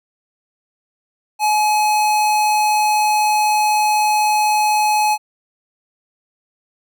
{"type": "tone", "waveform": "square", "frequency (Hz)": 848, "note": "G#5", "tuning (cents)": 36, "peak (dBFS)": -14, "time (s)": [1.39, 5.18], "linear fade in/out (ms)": 50, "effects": []}